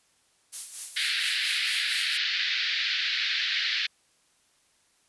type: noise with tremolo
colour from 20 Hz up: violet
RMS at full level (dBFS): -30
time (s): 0.52-2.18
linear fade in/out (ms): 20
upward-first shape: sine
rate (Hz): 4.3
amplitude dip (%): 60
type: band-pass noise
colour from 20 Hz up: white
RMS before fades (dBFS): -28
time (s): 0.96-3.87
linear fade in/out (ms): 10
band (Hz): 1600 to 4500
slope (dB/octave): 48
effects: white hiss -66 dBFS RMS until 5.08 s + resampled to 24000 Hz